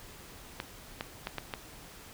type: clicks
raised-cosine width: 0.3 ms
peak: -18 dBFS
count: 5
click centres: 0.601 / 1.009 / 1.271 / 1.383 / 1.538 s
effects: pink hiss -50 dBFS RMS until 2.13 s